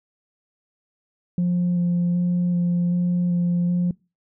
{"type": "tone with vibrato", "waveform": "sine", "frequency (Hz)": 175.8, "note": "F3", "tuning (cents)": 12, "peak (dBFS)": -16, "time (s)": [1.38, 3.91], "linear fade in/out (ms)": 2, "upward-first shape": "square", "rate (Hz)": 1.3, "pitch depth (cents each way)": 10, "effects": ["noise-tail reverb RT60 0.3 s tail -26 dB re dry", "tanh soft clip ceiling -16 dBFS"]}